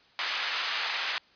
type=band-pass noise; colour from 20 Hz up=white; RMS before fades=-31 dBFS; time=0.19-1.18 s; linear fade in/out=0 ms; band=1100 to 3600 Hz; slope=12 dB/octave; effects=white hiss -60 dBFS RMS until 1.35 s + resampled to 11025 Hz